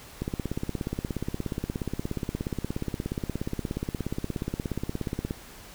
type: click train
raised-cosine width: 3 ms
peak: -16 dBFS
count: 87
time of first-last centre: 0.22-5.309 s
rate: 16.9 Hz
effects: pink hiss -47 dBFS RMS until 5.74 s